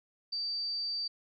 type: tone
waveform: sine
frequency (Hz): 4640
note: D8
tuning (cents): -22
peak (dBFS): -32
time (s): 0.32-1.08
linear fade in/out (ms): 10
effects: none